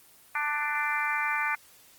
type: harmonic tone with a mistuned harmonic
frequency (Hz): 295.3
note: D4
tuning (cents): +10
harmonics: 3 / 4 / 5 / 6 / 7 / 8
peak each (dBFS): -33 / -33 / -33 / -33 / -33 / -33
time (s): 0.35-1.55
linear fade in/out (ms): 2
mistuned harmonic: 5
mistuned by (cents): +16
effects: white hiss -56 dBFS RMS until 1.98 s + Opus 24 kbps